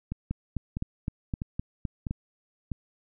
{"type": "two click trains", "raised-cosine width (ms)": 5, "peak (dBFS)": [-19, -17], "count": [5, 8], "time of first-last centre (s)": [[0.12, 2.717], [0.31, 2.109]], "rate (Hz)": [1.54, 3.89], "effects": []}